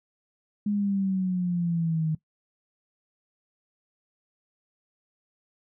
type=exponential sweep; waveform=sine; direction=down; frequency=208.4 to 155.56 Hz; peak=-23 dBFS; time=0.66-2.15 s; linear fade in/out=5 ms; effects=noise-tail reverb RT60 0.1 s tail -19 dB re dry